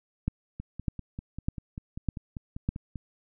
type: two click trains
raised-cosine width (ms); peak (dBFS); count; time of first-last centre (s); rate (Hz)
5; -14 / -24; 5 / 13; 0.28-2.69 / 0.6-2.958; 1.66 / 5.09
effects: none

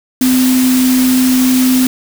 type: tone in noise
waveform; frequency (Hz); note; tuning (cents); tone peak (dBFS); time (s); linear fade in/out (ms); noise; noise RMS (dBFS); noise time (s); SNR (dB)
sine; 256; C4; -38; -8; 0.21-1.87; 2; white; -19; 0.21-1.87; +8
effects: none

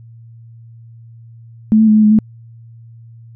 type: tone with pitch steps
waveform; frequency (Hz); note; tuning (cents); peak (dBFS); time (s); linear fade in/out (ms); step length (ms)
sine; 216.9 / 220.3 / 214 / 215.4 / 211.8 / 216.6; A3 / A3 / A3 / A3 / G#3 / A3; -25 / +2 / -48 / -37 / +34 / -27; -6; 1.72-2.188; 0; 78
effects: added 115 Hz sine -36 dBFS peak until 3.35 s

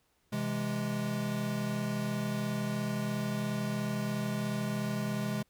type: chord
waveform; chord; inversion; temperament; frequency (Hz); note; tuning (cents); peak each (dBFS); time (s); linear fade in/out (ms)
square; C augmented; none; equal; 130.81 / 164.81 / 207.7; C3 / E3 / G#3; 0 / 0 / 0; -37 / -40 / -34; 0.32-5.43; 10
effects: pink hiss -73 dBFS RMS until 5.49 s

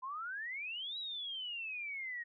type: exponential two-way sweep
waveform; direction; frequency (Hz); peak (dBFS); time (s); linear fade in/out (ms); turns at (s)
sine; up then down; 1007 to 3928 to 1860; -39; 0.02-2.24; 20; 0.98
effects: none

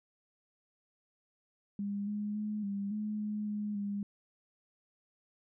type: tone with pitch steps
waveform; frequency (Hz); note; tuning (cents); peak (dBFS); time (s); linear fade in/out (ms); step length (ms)
sine; 201.9 / 208 / 211.4 / 199.8 / 211.9 / 210.5 / 208.7 / 202.3; G#3 / G#3 / G#3 / G3 / G#3 / G#3 / G#3 / G#3; -49 / +3 / +31 / +33 / +35 / +24 / +9 / -45; -33; 1.79-4.03; 2; 280
effects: none

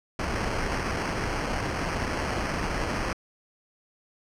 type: noise with sample-and-hold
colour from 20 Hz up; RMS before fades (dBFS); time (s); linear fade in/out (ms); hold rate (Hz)
pink; -29; 0.19-3.13; 2; 3675
effects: low-pass 7000 Hz 12 dB/octave

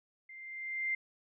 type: tone with level ramp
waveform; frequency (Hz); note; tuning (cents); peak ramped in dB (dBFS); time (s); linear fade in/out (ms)
sine; 2093; C7; 0; -48 to -29; 0.29-0.95; 5
effects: none

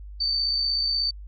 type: tone with amplitude modulation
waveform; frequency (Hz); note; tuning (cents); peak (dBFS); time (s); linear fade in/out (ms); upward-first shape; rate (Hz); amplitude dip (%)
sine; 4569; D8; -48; -20; 0.2-1.11; 10; sine; 56.5; 40
effects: added 50 Hz sine -37 dBFS peak until 1.27 s + Opus 48 kbps

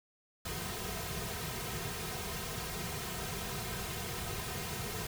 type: noise with comb filter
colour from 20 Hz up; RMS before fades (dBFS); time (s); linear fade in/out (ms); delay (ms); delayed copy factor
pink; -39; 0.45-5.07; 5; 3.5; -0.95
effects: none

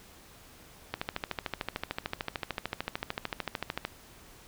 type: click train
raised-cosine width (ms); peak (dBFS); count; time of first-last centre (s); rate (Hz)
0.3; -15; 40; 0.94-3.85; 13.4
effects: pink hiss -54 dBFS RMS until 4.47 s

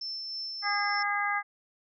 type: tone with tremolo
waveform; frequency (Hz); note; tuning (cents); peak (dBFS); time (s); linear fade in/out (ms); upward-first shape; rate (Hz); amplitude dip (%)
sine; 5320; E8; +15; -33; 0.01-1.03; 5; sine; 3.2; 25
type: harmonic tone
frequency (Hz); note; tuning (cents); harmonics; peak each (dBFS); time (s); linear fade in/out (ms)
408.1; G#4; -30; 2 / 3 / 4 / 5; -32 / -32 / -32 / -32; 0.62-1.43; 50
effects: none

